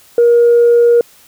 sine tone, 473.7 Hz, A#4, 28 cents sharp, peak -4 dBFS, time 0.18-1.01 s, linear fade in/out 2 ms, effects tanh soft clip ceiling -2 dBFS + white hiss -45 dBFS RMS until 1.27 s

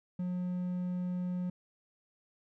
triangle tone, 180 Hz, F#3, 47 cents flat, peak -30 dBFS, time 0.19-1.5 s, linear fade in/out 5 ms, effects none

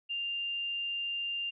sine tone, 2794 Hz, F7, in tune, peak -32 dBFS, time 0.09-1.51 s, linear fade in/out 20 ms, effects none

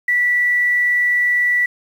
sine tone with quantisation, 1958 Hz, B6, 15 cents flat, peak -13 dBFS, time 0.08-1.66 s, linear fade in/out 5 ms, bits 7, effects none

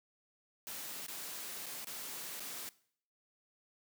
white noise with dropouts, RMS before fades -44 dBFS, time 0.67-2.69 s, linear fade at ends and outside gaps 0 ms, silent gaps 1.065-1.083 / 1.66-1.665 / 1.845-1.87 / 2.396-2.404 s, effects noise-tail reverb RT60 0.6 s tail -20 dB re dry + high-pass 150 Hz 12 dB/octave

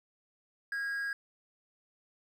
triangle tone with amplitude modulation, 1637 Hz, G#6, 25 cents flat, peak -29 dBFS, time 0.72-1.13 s, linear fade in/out 2 ms, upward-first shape sine, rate 265 Hz, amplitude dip 35%, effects none

